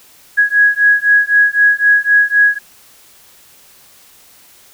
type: beating tone pair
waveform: sine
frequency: 1661.2 / 1665.1 Hz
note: G#6 / G#6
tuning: 0 / +4 cents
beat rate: 3.9 Hz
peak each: -11 dBFS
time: 0.37-2.59 s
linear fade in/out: 20 ms
effects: white hiss -45 dBFS RMS until 4.73 s